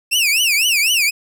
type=tone with vibrato; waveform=sawtooth; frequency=2601 Hz; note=E7; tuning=24 cents flat; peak=-10 dBFS; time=0.11-1.11 s; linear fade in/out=20 ms; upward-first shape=triangle; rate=4 Hz; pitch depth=280 cents each way; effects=none